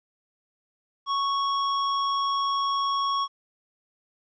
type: tone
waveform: square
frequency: 1108.7 Hz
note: C#6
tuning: in tune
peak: -24 dBFS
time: 1.06-3.28 s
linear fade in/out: 50 ms
effects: resampled to 16000 Hz + 11-bit